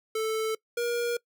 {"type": "tone pair in turn", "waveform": "square", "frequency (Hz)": [440, 475.6], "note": ["A4", "A#4"], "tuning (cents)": [0, 35], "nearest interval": "minor second", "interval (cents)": 135, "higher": "second", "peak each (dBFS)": -27, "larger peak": "neither", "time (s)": [[0.15, 0.55], [0.77, 1.17]], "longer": "neither", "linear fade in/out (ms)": 5, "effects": ["noise-tail reverb RT60 0.1 s tail -23 dB re dry"]}